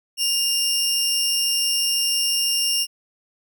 sawtooth tone pair together, 2810 / 5444 Hz, F7 / F8, +10 / -45 cents, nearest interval major seventh, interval 1145 cents, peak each -19 dBFS, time 0.17-2.87 s, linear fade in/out 50 ms, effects none

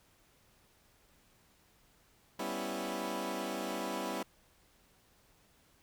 15% pulse chord, C# half-diminished seventh, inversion second, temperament equal, 196 / 246.9 / 277.2 / 329.6 Hz, G3 / B3 / C#4 / E4, 0 / 0 / 0 / 0 cents, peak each -35 / -35 / -36 / -34 dBFS, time 2.39-4.23 s, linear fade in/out 5 ms, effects pink hiss -67 dBFS RMS until 5.82 s

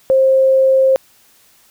sine tone, 530 Hz, C5, 22 cents sharp, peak -8 dBFS, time 0.1-0.96 s, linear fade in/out 0 ms, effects white hiss -51 dBFS RMS until 1.7 s

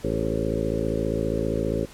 harmonic tone with a mistuned harmonic, 55 Hz, A1, in tune, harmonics 1 / 2 / 3 / 4 / 5 / 6 / 7 / 8 / 9 / 10, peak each -32 / -32 / -32 / -32 / -32 / -32 / -32 / -32 / -32 / -32 dBFS, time 0.03-1.86 s, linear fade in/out 20 ms, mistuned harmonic 8, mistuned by -47 cents, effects pink hiss -47 dBFS RMS until 1.93 s + low-pass 12000 Hz 12 dB/octave

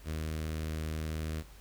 sawtooth tone with notch filter, 78.5 Hz, D#2, 16 cents sharp, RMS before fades -36 dBFS, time 0.04-1.44 s, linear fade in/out 50 ms, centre 860 Hz, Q 1.6, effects added 50 Hz sine -51 dBFS peak until 1.6 s + pink hiss -58 dBFS RMS until 1.6 s

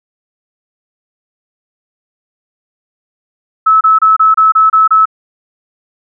sine tone bursts, 1300 Hz, E6, 24 cents flat, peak -4 dBFS, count 8, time 3.66-5.056 s, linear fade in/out 10 ms, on 150 ms, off 28 ms, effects none

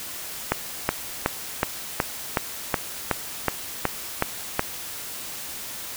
click train, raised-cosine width 0.5 ms, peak -4 dBFS, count 12, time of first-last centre 0.52-4.594 s, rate 2.7 Hz, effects white hiss -35 dBFS RMS until 5.96 s

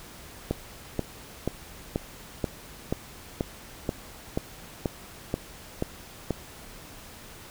click train, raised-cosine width 2 ms, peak -12 dBFS, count 13, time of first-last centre 0.51-6.307 s, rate 2.07 Hz, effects pink hiss -46 dBFS RMS until 7.5 s

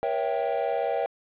triangle chord, A# diminished seventh, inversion none, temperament equal with one note detuned, 477.1 / 554.4 / 659.3 / 784 Hz, A#4 / C#5 / E5 / G5, +40 / 0 / 0 / 0 cents, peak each -28 dBFS, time 0.03-1.06 s, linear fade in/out 0 ms, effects resampled to 8000 Hz + 8-bit

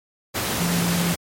sine tone in noise, 172.8 Hz, F3, 18 cents flat, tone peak -20 dBFS, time 0.59-1.14 s, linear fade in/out 20 ms, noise pink, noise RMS -24 dBFS, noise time 0.34-1.16 s, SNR +1 dB, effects high-pass 100 Hz 12 dB/octave + MP3 64 kbps

